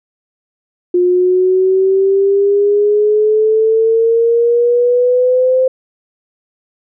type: exponential sweep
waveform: sine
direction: up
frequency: 355.1 to 520 Hz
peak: -8 dBFS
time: 0.94-5.68 s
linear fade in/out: 5 ms
effects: none